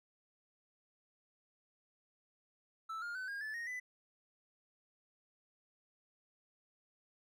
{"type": "tone with pitch steps", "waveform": "triangle", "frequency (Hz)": [1318.5, 1413.1, 1514.6, 1623.3, 1739.8, 1864.6, 1998.5], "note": ["E6", "F6", "F#6", "G#6", "A6", "A#6", "B6"], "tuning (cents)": [0, 20, 40, -40, -20, 0, 20], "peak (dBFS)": -38, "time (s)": [2.89, 3.8], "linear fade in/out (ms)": 10, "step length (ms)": 130, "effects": []}